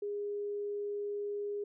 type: tone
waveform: sine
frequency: 409.9 Hz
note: G#4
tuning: 23 cents flat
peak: -34 dBFS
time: 0.02-1.64 s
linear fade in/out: 5 ms
effects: none